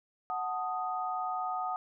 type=chord; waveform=sine; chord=D# diminished; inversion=first; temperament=equal; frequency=740 / 880 / 1244.5 Hz; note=F#5 / A5 / D#6; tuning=0 / 0 / 0 cents; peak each=-34 / -40 / -35 dBFS; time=0.3-1.76 s; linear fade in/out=0 ms; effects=none